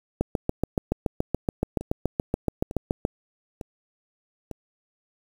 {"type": "two click trains", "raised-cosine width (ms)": 2, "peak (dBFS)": [-21, -9], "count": [4, 21], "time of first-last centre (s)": [[1.81, 4.513], [0.21, 3.051]], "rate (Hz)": [1.11, 7.04], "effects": ["7-bit"]}